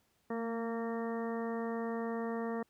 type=harmonic tone with a mistuned harmonic; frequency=230 Hz; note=A#3; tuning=23 cents flat; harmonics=1 / 2 / 3 / 4 / 5 / 6 / 7 / 8; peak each=-37 / -38 / -44 / -47 / -47 / -53 / -59 / -49 dBFS; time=0.3-2.63 s; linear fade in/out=5 ms; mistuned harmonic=1; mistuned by=-22 cents; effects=pink hiss -74 dBFS RMS until 2.69 s + high-pass 60 Hz 12 dB/octave